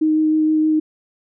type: tone with vibrato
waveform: sine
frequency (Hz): 311.1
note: D#4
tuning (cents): 0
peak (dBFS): -13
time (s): 0.01-0.8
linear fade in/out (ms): 10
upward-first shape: sine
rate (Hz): 6.4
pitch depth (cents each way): 9
effects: none